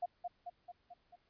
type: tone with echo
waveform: sine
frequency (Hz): 707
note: F5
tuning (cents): +21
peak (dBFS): -33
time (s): 0.02-0.06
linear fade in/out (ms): 10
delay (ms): 220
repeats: 5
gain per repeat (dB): -4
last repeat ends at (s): 1.16
effects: pink hiss -75 dBFS RMS until 1.29 s + resampled to 11025 Hz